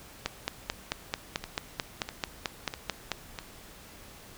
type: two click trains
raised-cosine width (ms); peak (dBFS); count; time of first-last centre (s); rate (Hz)
0.2; -11 / -18; 14 / 4; 0.26-3.117 / 1.44-3.388; 4.55 / 1.54
effects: pink hiss -50 dBFS RMS until 4.37 s